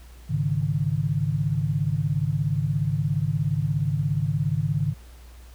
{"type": "chord", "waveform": "sine", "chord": "Ab suspended fourth", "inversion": "none", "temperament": "equal", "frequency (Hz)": [103.83, 138.59, 155.56], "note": ["Ab2", "Db3", "Eb3"], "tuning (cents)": [0, 0, 0], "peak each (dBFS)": [-28, -25, -25], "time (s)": [0.29, 4.94], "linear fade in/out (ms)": 20, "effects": ["added 60 Hz sine -43 dBFS peak until 5.54 s", "pink hiss -54 dBFS RMS until 5.54 s"]}